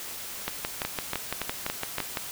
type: two click trains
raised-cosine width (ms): 0.3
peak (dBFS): -12 / -12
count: 5 / 11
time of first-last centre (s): 0.85-1.983 / 0.48-2.172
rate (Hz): 3.53 / 5.91
effects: white hiss -38 dBFS RMS until 2.31 s